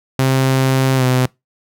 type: tone with pitch glide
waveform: sawtooth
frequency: 132.3 to 127.79 Hz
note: C3 to C3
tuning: +20 to -40 cents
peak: -8 dBFS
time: 0.19-1.26 s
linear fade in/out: 2 ms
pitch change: -60 cents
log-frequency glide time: 0.96-1.03 s
effects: noise-tail reverb RT60 0.2 s tail -24 dB re dry